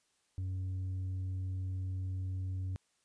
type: tone with tanh clipping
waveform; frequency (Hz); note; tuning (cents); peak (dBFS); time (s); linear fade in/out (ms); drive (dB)
sine; 93.4; F#2; +17; -35; 0.38-2.76; 0; 3
effects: white hiss -75 dBFS RMS until 3.04 s + resampled to 22050 Hz